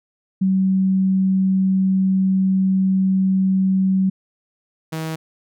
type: tone pair in turn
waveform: sine / sawtooth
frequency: 190 / 159.77 Hz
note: F#3 / D#3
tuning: +46 / +46 cents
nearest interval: minor third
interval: 300 cents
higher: first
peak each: -14 / -20 dBFS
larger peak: first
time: 0.41-4.1 / 4.92-5.16 s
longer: first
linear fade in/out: 10 ms
effects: none